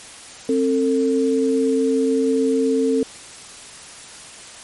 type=tone pair together; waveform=sine; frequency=265.9 / 449.5 Hz; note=C4 / A4; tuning=+28 / +37 cents; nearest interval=major sixth; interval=909 cents; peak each=-18 dBFS; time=0.49-3.03 s; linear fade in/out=2 ms; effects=white hiss -39 dBFS RMS until 4.63 s + MP3 48 kbps